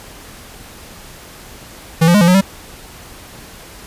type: tone with pitch steps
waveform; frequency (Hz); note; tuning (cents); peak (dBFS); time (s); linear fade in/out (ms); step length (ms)
square; 163.3 / 173.3 / 207.4 / 171.3 / 181.9 / 194; E3 / F3 / G#3 / F3 / F#3 / G3; -16 / -13 / -2 / -33 / -29 / -18; -8; 2.01-2.412; 10; 67
effects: pink hiss -37 dBFS RMS until 3.86 s + resampled to 32000 Hz